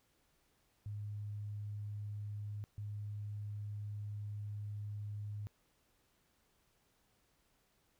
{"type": "tone bursts at uneven times", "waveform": "sine", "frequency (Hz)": 103.83, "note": "G#2", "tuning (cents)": 0, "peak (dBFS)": -40, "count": 2, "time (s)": [[0.86, 2.64], [2.78, 5.47]], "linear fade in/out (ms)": 0, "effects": ["pink hiss -75 dBFS RMS until 7.99 s"]}